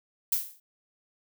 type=noise with exponential decay; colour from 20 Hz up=violet; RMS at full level=-22 dBFS; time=0.32-0.6 s; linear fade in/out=5 ms; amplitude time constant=59 ms; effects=none